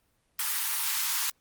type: high-pass noise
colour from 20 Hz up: white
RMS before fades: -29 dBFS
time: 0.39-1.3 s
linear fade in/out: 2 ms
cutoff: 840 Hz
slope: 96 dB/octave
effects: pink hiss -71 dBFS RMS until 1.4 s + Opus 32 kbps